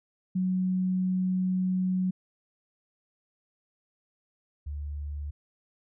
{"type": "tone pair in turn", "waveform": "sine", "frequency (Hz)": [185, 72.95], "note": ["F#3", "D2"], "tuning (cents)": [0, -11], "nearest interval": "octave + major third", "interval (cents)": 1611, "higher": "first", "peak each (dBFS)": [-24, -32], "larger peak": "first", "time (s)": [[0.35, 2.11], [4.66, 5.31]], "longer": "first", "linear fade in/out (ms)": 10, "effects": []}